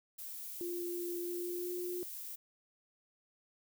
violet noise, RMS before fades -45 dBFS, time 0.18-2.36 s, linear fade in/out 10 ms
sine tone with pitch glide, 349.2 to 355.9 Hz, F4 to F4, 0 to +33 cents, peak -37 dBFS, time 0.61-2.03 s, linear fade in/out 0 ms, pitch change +33 cents, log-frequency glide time 1.24-1.71 s
effects none

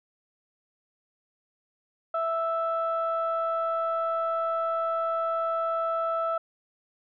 sine tone pair together, 659.2 / 1318.5 Hz, E5 / E6, 0 / 0 cents, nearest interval octave, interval 1200 cents, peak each -27 dBFS, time 2.14-6.38 s, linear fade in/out 5 ms, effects tanh soft clip ceiling -18 dBFS

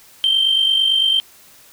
sine tone with amplitude modulation, 3136 Hz, G7, in tune, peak -9 dBFS, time 0.24-1.2 s, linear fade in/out 0 ms, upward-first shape sine, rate 48.9 Hz, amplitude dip 60%, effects tanh soft clip ceiling -8 dBFS + white hiss -47 dBFS RMS until 1.72 s

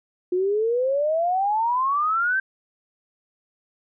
sine exponential sweep, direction up, 354.2 to 1585 Hz, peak -19 dBFS, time 0.32-2.4 s, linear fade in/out 5 ms, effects none

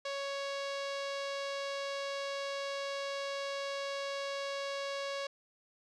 sawtooth tone with low-pass filter, 556 Hz, C#5, 5 cents sharp, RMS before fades -38 dBFS, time 0.05-5.27 s, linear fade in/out 5 ms, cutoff 4900 Hz, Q 1.7, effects none

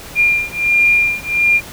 sine beating tone pair, 2400 / 2401.4 Hz, D7 / D7, +37 / +38 cents, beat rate 1.4 Hz, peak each -14 dBFS, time 0.15-1.61 s, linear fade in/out 50 ms, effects pink hiss -33 dBFS RMS until 1.72 s

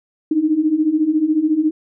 sine beating tone pair, 300.1 / 314.1 Hz, D4 / D#4, +38 / +16 cents, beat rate 14 Hz, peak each -19 / -15 dBFS, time 0.31-1.71 s, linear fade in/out 5 ms, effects none

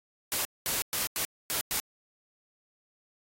white noise bursts at uneven times, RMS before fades -30 dBFS, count 6, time 0.32-0.45 / 0.66-0.82 / 0.93-1.07 / 1.16-1.25 / 1.5-1.61 / 1.71-1.8 s, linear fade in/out 0 ms, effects AAC 48 kbps

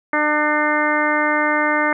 harmonic tone, 300 Hz, D4, 37 cents sharp, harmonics 1 / 2 / 3 / 4 / 5 / 6 / 7, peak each -23 / -23 / -23 / -23 / -23 / -23 / -23 dBFS, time 0.13-1.93 s, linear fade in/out 2 ms, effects none

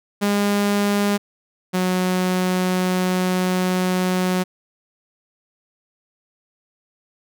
sawtooth tone pair in turn, 203.5 / 183.42 Hz, G#3 / F#3, -35 / -15 cents, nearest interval major second, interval 180 cents, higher first, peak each -13 / -14 dBFS, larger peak first, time 0.21-1.18 / 1.73-4.44 s, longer second, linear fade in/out 20 ms, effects none

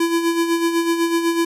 square tone with tremolo, 335.7 Hz, E4, 32 cents sharp, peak -15 dBFS, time 0-1.45 s, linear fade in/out 5 ms, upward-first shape sine, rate 8 Hz, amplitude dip 55%, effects resampled to 32000 Hz

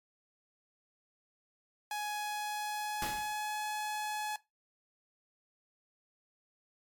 sawtooth tone with pitch glide, 837 to 847.7 Hz, G#5 to G#5, +13 to +35 cents, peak -31 dBFS, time 1.91-4.36 s, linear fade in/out 2 ms, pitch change +22 cents, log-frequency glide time 2.08-3.63 s
pink noise with exponential decay, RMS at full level -35 dBFS, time 3.02-3.42 s, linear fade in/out 2 ms, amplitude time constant 85 ms
effects noise-tail reverb RT60 0.2 s tail -18 dB re dry + MP3 96 kbps

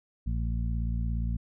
harmonic tone, 57.2 Hz, A#1, 32 cents flat, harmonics 1 / 2 / 3 / 4, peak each -28 / -34 / -38 / -40 dBFS, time 0.26-1.37 s, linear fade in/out 10 ms, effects none

